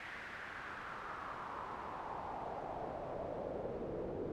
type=noise with band-pass filter sweep; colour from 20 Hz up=brown; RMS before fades=-44 dBFS; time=0-4.32 s; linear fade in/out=2 ms; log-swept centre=1900 to 420 Hz; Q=3; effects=none